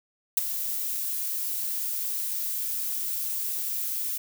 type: noise with ADSR envelope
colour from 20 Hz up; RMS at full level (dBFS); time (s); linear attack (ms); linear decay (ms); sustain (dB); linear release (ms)
violet; -19; 0.37-4.18; 5; 20; -11; 9
effects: none